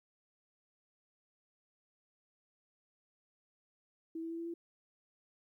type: tone with pitch steps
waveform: sine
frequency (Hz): 326.1 / 329.1 / 332.2 / 335.3 / 338.4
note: E4 / E4 / E4 / E4 / E4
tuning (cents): -19 / -3 / +13 / +30 / +45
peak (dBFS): -38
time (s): 4.15-4.54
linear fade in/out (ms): 5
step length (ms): 78
effects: 13-bit